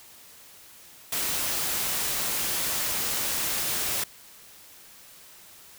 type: noise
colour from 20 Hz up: white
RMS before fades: -28 dBFS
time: 1.12-4.04 s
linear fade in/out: 5 ms
effects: white hiss -50 dBFS RMS until 5.78 s